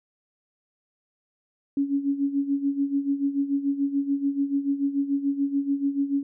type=tone with tremolo; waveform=sine; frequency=279.6 Hz; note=C#4; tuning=15 cents sharp; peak=-19 dBFS; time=1.77-6.23 s; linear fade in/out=2 ms; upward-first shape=sine; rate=6.9 Hz; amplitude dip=75%; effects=none